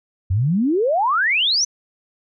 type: exponential sweep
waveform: sine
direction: up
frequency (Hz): 85.9 to 6200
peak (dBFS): -15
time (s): 0.3-1.65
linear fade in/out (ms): 10
effects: none